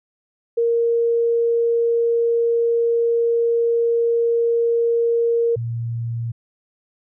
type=tone pair in turn; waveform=sine; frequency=466.2 / 116.55 Hz; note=A#4 / A#2; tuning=0 / 0 cents; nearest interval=2 octaves; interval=2400 cents; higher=first; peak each=-15 / -22 dBFS; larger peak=first; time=0.57-5.56 / 5.56-6.32 s; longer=first; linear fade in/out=10 ms; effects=none